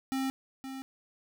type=tone with echo; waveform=square; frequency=266.2 Hz; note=C4; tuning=30 cents sharp; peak=-30 dBFS; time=0.12-0.3 s; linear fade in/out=0 ms; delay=520 ms; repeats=1; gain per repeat=-9 dB; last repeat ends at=0.82 s; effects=none